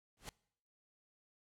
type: noise with exponential growth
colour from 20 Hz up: pink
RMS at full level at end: -42 dBFS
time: 0.17-0.29 s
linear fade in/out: 0 ms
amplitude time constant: 26 ms
effects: noise-tail reverb RT60 0.7 s tail -24 dB re dry + low-pass 11000 Hz 12 dB/octave